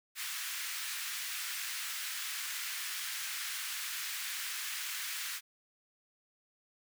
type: high-pass noise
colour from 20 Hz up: pink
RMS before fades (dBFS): -39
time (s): 0.15-5.41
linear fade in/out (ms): 50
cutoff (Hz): 1500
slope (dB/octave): 24
effects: none